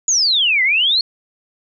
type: exponential two-way sweep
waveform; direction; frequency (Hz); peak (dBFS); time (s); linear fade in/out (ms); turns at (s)
sine; down then up; 6950 to 1975.5 to 4421; -12; 0.08-1.01; 2; 0.63
effects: none